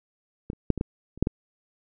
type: clicks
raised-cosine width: 3 ms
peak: -16 / -30 / -6 / -17 / -13 / -30 / -6 / -11 dBFS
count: 8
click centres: 0.501 / 0.532 / 0.703 / 0.777 / 0.811 / 1.176 / 1.226 / 1.271 s
effects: none